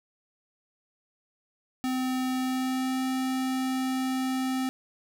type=tone with pitch glide; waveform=square; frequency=257.2 to 260.3 Hz; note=C4 to C4; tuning=-30 to -9 cents; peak=-27 dBFS; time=1.84-4.69 s; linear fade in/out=0 ms; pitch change=+21 cents; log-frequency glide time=2.32-3.04 s; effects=none